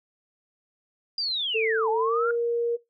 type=linear two-way sweep; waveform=sine; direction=down then up; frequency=4860 to 830.6 to 1435 Hz; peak=-25 dBFS; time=1.18-2.31 s; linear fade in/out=2 ms; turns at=1.89 s
type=tone with pitch glide; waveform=sine; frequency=444.9 to 470.5 Hz; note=A4 to A#4; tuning=+19 to +16 cents; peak=-22 dBFS; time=1.54-2.77 s; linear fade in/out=20 ms; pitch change=+97 cents; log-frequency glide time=2-2.23 s
effects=noise-tail reverb RT60 0.2 s tail -20 dB re dry